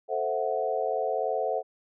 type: chord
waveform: sine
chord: F# half-diminished seventh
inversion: first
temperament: equal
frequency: 440 / 523.3 / 659.3 / 740 Hz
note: A4 / C5 / E5 / F#5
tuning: 0 / 0 / 0 / 0 cents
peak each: -31 dBFS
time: 0.08-1.63 s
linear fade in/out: 50 ms
effects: none